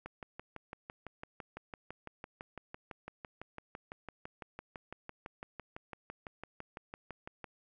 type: click train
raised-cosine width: 0.5 ms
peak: -28 dBFS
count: 45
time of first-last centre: 0.06-7.443 s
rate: 5.96 Hz
effects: none